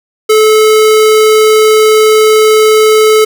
square tone, 433.1 Hz, A4, 27 cents flat, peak -4 dBFS, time 0.29-3.25 s, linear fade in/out 10 ms, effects none

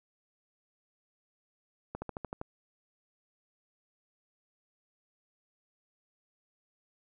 slowing click train, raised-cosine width 1 ms, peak -23 dBFS, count 7, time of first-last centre 1.95-2.414 s, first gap 70 ms, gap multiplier 1.04, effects none

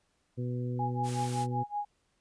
harmonic tone, 123.47 Hz, B2, in tune, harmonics 1 / 2 / 3 / 4, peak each -32 / -38 / -42 / -44 dBFS, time 0.37-1.64 s, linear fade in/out 20 ms
sine tone with tremolo, 826 Hz, G#5, 10 cents flat, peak -29 dBFS, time 0.79-1.85 s, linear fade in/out 5 ms, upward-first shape sine, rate 5.3 Hz, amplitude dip 95%
white noise, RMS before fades -42 dBFS, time 1.03-1.47 s, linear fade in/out 50 ms
effects pink hiss -74 dBFS RMS until 2.2 s + resampled to 22050 Hz

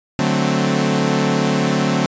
sawtooth chord, D dominant seventh, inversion none, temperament equal, 146.83 / 185 / 220 / 261.6 Hz, D3 / F#3 / A3 / C4, 0 / 0 / 0 / 0 cents, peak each -17 dBFS, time 0.19-2.06 s, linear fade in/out 0 ms, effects resampled to 16000 Hz

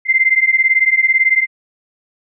sine beating tone pair, 2075 / 2093 Hz, C7 / C7, -15 / 0 cents, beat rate 18 Hz, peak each -13 dBFS, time 0.05-1.47 s, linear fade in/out 50 ms, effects none

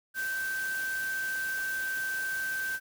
sine tone in noise, 1555 Hz, G6, 14 cents flat, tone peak -30 dBFS, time 0.14-2.8 s, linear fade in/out 50 ms, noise white, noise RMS -42 dBFS, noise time 0.14-2.8 s, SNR +9 dB, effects none

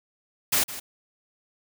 white noise with echo, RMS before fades -22 dBFS, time 0.52-0.64 s, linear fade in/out 10 ms, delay 160 ms, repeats 1, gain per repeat -14 dB, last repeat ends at 0.8 s, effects none

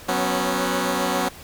10% pulse chord, F# suspended fourth, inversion none, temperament equal with one note detuned, 185 / 246.9 / 273.8 Hz, F#3 / B3 / C#4, 0 / 0 / -21 cents, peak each -17 dBFS, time 0.08-1.29 s, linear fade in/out 10 ms, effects pink hiss -42 dBFS RMS until 1.43 s

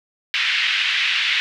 pink band-pass noise, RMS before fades -20 dBFS, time 0.34-1.4 s, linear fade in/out 0 ms, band 2000 to 3400 Hz, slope 24 dB/octave, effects none

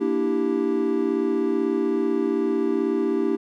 triangle chord, E half-diminished seventh, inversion second, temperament equal, 233.1 / 293.7 / 329.6 / 392 Hz, Bb3 / D4 / E4 / G4, 0 / 0 / 0 / 0 cents, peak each -26 / -24 / -24 / -22 dBFS, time 0-3.37 s, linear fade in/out 20 ms, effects none

